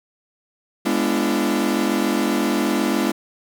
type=chord; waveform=40% pulse; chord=G# diminished seventh; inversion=none; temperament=equal with one note detuned; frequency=207.7 / 246.9 / 293.7 / 341.4 Hz; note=G#3 / B3 / D4 / F4; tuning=0 / 0 / 0 / -39 cents; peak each=-23 dBFS; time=0.85-3.12 s; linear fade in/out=10 ms; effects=none